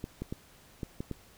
clicks, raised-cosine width 3 ms, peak -22 dBFS, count 6, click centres 0.041 / 0.22 / 0.325 / 0.832 / 1.005 / 1.113 s, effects pink hiss -58 dBFS RMS until 1.37 s

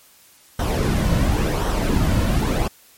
brown noise with flanger, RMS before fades -19 dBFS, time 0.59-2.68 s, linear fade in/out 5 ms, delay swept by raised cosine 0.42 to 2.52 ms, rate 0.93 Hz, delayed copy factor -0.55, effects white hiss -51 dBFS RMS until 2.97 s + MP3 64 kbps

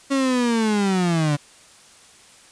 35% pulse linear sweep, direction down, 277.4 to 142.6 Hz, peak -16 dBFS, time 0.1-1.37 s, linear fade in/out 20 ms, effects white hiss -49 dBFS RMS until 2.51 s + resampled to 22050 Hz

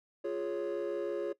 triangle chord, Db major, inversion first, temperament equal, 349.2 / 415.3 / 554.4 Hz, F4 / Ab4 / Db5, 0 / 0 / 0 cents, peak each -34 dBFS, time 0.24-1.33 s, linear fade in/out 10 ms, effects noise-tail reverb RT60 0.1 s tail -18 dB re dry + tanh soft clip ceiling -25 dBFS

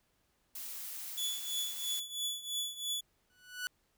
blue noise, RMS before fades -43 dBFS, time 0.55-2 s, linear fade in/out 5 ms
sawtooth tone with tremolo, 3432 Hz, A7, 44 cents flat, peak -29 dBFS, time 1.17-3.01 s, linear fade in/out 10 ms, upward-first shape triangle, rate 3 Hz, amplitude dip 85%
sawtooth tone with exponential growth, 1480 Hz, F#6, in tune, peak -29 dBFS, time 3.3-3.67 s, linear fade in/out 0 ms, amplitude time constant 80 ms
effects pink hiss -75 dBFS RMS until 3.97 s

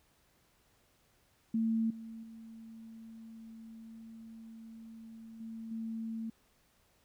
sine tone with level steps, 224.9 Hz, A3, 38 cents sharp, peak -28 / -43 / -47 / -41 / -36 dBFS, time 1.54-6.3 s, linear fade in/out 5 ms, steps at 1.9 / 2.23 / 5.4 / 5.71 s, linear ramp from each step 5 ms, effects pink hiss -70 dBFS RMS until 7.04 s

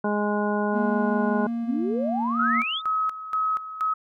harmonic tone, 207.7 Hz, G#3, in tune, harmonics 1 / 2 / 3 / 4 / 5 / 7, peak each -25 / -28 / -30 / -31 / -32 / -33 dBFS, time 0.04-1.47 s, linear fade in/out 5 ms
triangle tone, 233.1 Hz, A#3, in tune, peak -23 dBFS, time 0.72-2.64 s, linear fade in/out 50 ms
sine exponential sweep, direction up, 215.2 to 3729 Hz, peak -25 dBFS, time 1.63-2.82 s, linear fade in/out 50 ms
sine tone with tremolo, 1278 Hz, D#6, 46 cents sharp, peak -21 dBFS, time 2.38-3.94 s, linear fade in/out 10 ms, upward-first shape square, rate 2.1 Hz, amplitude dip 75%
effects none

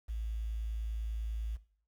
sine tone with quantisation, 55 Hz, A1, in tune, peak -34 dBFS, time 0.08-1.57 s, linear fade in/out 20 ms, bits 10, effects noise-tail reverb RT60 0.5 s tail -17 dB re dry

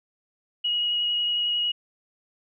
sine tone with vibrato, 2897 Hz, F#7, 37 cents flat, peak -22 dBFS, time 0.64-1.72 s, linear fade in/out 10 ms, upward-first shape sine, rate 11 Hz, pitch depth 10 cents each way, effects none

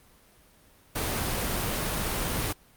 pink noise, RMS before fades -29 dBFS, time 0.95-2.53 s, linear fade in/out 10 ms, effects pink hiss -58 dBFS RMS until 2.76 s + Opus 32 kbps

